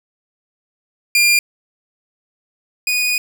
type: tone pair in turn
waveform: sawtooth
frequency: 2400 / 2472 Hz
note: D7 / D#7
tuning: +37 / -12 cents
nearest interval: minor second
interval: 51 cents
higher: second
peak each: -7 / -12 dBFS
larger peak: first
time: 1.15-1.39 / 2.87-3.18 s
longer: second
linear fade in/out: 2 ms
effects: 7-bit